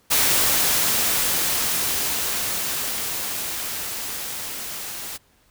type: noise with level ramp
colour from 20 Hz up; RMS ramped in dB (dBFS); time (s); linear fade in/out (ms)
white; -18 to -33; 0.1-5.18; 20
effects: pink hiss -60 dBFS RMS until 5.5 s